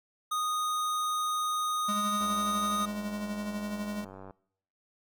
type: tone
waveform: square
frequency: 1239 Hz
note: D#6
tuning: 8 cents flat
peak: -29 dBFS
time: 0.31-2.86 s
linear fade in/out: 10 ms
type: tone with tremolo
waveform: square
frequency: 207.7 Hz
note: G#3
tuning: in tune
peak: -32 dBFS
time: 1.88-4.05 s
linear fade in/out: 10 ms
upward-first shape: sine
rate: 12 Hz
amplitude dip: 40%
type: click train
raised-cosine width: 1 ms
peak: -32 dBFS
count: 202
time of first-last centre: 2.21-4.308 s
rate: 95.8 Hz
effects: noise-tail reverb RT60 0.7 s tail -23 dB re dry